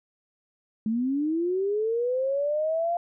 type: linear sweep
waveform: sine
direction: up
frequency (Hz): 212.6 to 698.5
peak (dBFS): -23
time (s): 0.86-2.97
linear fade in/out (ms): 2
effects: none